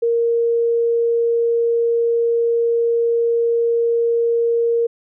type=tone; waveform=sine; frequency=466.2 Hz; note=A#4; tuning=in tune; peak=-14 dBFS; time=0.02-4.87 s; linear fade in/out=10 ms; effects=none